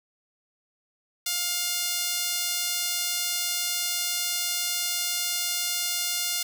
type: tone with high-pass filter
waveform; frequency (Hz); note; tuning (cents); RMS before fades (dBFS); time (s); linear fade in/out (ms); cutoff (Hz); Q
sawtooth; 706; F5; +19; -28; 1.26-6.43; 5; 3900; 0.73
effects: none